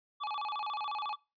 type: tone with vibrato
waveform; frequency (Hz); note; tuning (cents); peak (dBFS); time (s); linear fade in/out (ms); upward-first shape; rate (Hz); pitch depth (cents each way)
square; 987.8; B5; 0; -35; 0.2-1.16; 20; square; 14; 270
effects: noise-tail reverb RT60 0.3 s tail -24 dB re dry + resampled to 11025 Hz